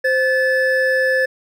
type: tone pair together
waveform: triangle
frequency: 521 / 1735.3 Hz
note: C5 / A6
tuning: -7 / -24 cents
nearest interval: octave + major sixth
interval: 2083 cents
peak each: -15 dBFS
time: 0.04-1.26 s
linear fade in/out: 10 ms
effects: none